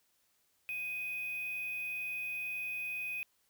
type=tone with quantisation; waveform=sine; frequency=2499 Hz; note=D#7; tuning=7 cents sharp; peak=-36 dBFS; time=0.69-3.23 s; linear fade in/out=0 ms; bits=8; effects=white hiss -74 dBFS RMS until 3.49 s